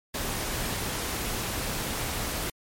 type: noise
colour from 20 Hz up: pink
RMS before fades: -31 dBFS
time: 0.14-2.5 s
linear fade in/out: 5 ms
effects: MP3 64 kbps